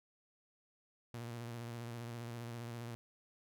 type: tone with vibrato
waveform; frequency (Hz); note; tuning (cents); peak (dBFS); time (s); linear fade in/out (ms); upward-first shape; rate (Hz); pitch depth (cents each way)
sawtooth; 117.9; A#2; +20; -39; 1.14-2.95; 0; square; 15; 31
effects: none